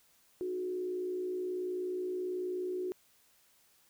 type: tone with frequency modulation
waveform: sine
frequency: 365.2 Hz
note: F#4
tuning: 23 cents flat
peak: -33 dBFS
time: 0.41-2.92 s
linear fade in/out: 0 ms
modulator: 58.7 Hz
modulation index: 0.45
effects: white hiss -67 dBFS RMS until 3.89 s